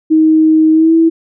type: tone with pitch glide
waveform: sine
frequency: 315.2 to 327.4 Hz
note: D#4 to E4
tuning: +23 to -12 cents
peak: -5 dBFS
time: 0.1-1.1 s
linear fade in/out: 20 ms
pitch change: +65 cents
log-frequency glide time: 0.72-0.94 s
effects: none